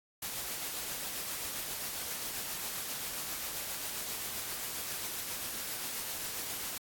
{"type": "noise with tremolo", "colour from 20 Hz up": "white", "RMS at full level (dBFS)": -37, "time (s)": [0.22, 6.78], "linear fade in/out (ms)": 5, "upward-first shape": "triangle", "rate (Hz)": 7.5, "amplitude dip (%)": 30, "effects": ["AAC 64 kbps"]}